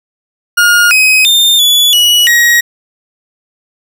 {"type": "tone with pitch steps", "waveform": "40% pulse", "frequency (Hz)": [1427, 2526, 3616, 3429, 2926, 1896], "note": ["F6", "D#7", "A7", "A7", "F#7", "A#6"], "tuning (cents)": [37, 26, 47, -45, -20, 29], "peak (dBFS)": -4, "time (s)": [0.57, 2.61], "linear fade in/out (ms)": 10, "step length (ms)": 340, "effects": []}